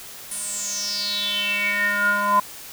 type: tone with band-pass filter sweep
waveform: square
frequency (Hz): 204.4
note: G#3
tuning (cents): -27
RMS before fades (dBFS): -23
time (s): 0.31-2.4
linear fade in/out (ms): 5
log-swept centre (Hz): 10000 to 1000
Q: 8.2
effects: white hiss -39 dBFS RMS until 2.72 s